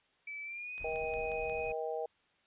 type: tone with pitch glide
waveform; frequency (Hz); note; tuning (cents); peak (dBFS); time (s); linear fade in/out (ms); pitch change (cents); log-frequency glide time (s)
sine; 2307 to 2501; D7 to D#7; -31 to +8; -40; 0.27-1.72; 5; +139; 0.43-0.74
type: click train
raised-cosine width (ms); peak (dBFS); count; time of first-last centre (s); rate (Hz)
0.2; -34; 5; 0.78-1.497; 5.58
type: noise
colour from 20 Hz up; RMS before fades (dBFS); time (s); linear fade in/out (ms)
brown; -50; 0.79-1.73; 10
type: harmonic tone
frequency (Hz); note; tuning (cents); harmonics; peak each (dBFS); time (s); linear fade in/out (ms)
158.3; D#3; +30; 3 / 4 / 5; -37 / -39 / -41; 0.84-2.06; 5
effects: white hiss -71 dBFS RMS until 2.46 s + resampled to 8000 Hz